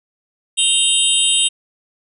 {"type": "tone cluster", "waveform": "sine", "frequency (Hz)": [2797, 3143, 3696, 7920, 9280], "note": ["F7", "G7", "A#7", "B8", "D9"], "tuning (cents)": [2, 4, -16, 4, -22], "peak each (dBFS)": -19, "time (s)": [0.57, 1.49], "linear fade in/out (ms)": 20, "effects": []}